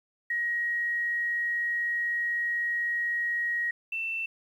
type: tone pair in turn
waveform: sine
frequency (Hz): 1892 / 2676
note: A#6 / E7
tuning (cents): +25 / +25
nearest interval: tritone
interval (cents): 600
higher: second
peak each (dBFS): -26 / -29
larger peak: first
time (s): 0.3-3.71 / 3.92-4.26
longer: first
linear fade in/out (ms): 5
effects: 10-bit